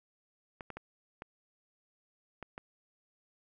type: clicks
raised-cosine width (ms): 0.5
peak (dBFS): -27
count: 6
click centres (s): 0.608 / 0.703 / 0.77 / 1.221 / 2.427 / 2.579
effects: none